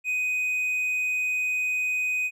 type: tone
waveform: triangle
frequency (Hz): 2500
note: D#7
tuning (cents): +8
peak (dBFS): -22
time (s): 0.04-2.31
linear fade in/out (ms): 50
effects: none